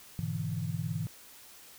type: chord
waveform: sine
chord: E dominant seventh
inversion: first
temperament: equal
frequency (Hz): 103.83 / 123.47 / 146.83 / 164.81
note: G#2 / B2 / D3 / E3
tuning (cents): 0 / 0 / 0 / 0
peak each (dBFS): -37 / -38 / -38 / -35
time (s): 0.19-1.07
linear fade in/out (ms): 0
effects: white hiss -53 dBFS RMS until 1.78 s